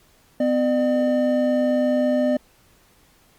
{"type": "tone pair together", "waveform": "triangle", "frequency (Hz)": [252.9, 601.5], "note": ["B3", "D5"], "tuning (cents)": [41, 41], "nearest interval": "octave + minor third", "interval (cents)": 1500, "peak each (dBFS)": -18, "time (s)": [0.4, 2.37], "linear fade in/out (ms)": 5, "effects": ["pink hiss -57 dBFS RMS until 3.38 s", "Opus 48 kbps"]}